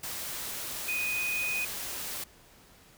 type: tone in noise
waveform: sine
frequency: 2489 Hz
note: D#7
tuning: in tune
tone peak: -29 dBFS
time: 0.88-1.65 s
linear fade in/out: 5 ms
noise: white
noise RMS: -37 dBFS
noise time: 0.03-2.24 s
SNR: +5 dB
effects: pink hiss -57 dBFS RMS until 2.97 s